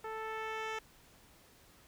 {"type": "tone with low-pass filter sweep", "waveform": "10% pulse", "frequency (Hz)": 440, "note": "A4", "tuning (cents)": 0, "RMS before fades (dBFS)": -40, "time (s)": [0.04, 0.79], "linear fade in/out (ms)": 5, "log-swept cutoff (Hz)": [1200, 5100], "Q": 0.74, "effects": ["pink hiss -62 dBFS RMS until 1.87 s"]}